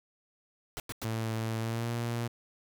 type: noise bursts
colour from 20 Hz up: pink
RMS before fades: -38 dBFS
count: 3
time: 0.77-1.045 s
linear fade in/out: 0 ms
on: 29 ms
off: 94 ms
type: tone with pitch glide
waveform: sawtooth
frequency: 112.1 to 117.81 Hz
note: A2 to A#2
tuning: +33 to +19 cents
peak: -27 dBFS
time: 1.04-2.28 s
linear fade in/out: 10 ms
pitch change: +86 cents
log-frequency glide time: 1.58-1.9 s
effects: none